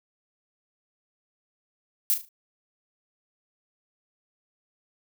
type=noise with echo; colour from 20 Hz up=violet; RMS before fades=-22 dBFS; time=2.1-2.14 s; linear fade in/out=0 ms; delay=37 ms; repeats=4; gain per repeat=-9 dB; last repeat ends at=2.288 s; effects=none